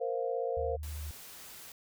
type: chord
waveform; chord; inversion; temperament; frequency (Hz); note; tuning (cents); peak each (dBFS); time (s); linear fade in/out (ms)
sine; Bb suspended second; none; equal; 466.2 / 523.3 / 698.5; Bb4 / C5 / F5; 0 / 0 / 0; -34 / -34 / -38; 0-0.77; 20
type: tone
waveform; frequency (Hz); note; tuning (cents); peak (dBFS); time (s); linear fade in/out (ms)
sine; 76.1; D#2; -38; -37; 0.57-1.11; 0
type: noise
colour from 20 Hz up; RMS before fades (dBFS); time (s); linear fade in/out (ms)
white; -49; 0.83-1.72; 2
effects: none